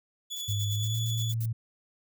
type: tone with tremolo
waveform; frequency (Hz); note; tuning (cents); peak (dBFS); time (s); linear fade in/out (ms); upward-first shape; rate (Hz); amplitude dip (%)
30% pulse; 3429; A7; -45; -31; 0.3-1.33; 20; square; 10; 25
type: noise bursts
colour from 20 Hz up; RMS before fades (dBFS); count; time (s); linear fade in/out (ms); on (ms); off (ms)
violet; -41; 10; 0.36-1.459; 5; 55; 61
type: tone with pitch glide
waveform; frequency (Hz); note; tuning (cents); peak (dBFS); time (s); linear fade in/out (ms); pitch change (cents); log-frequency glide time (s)
sine; 103.83 to 113.88; G#2 to A#2; 0 to -40; -27; 0.48-1.53; 10; +160; 0.71-0.99
effects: none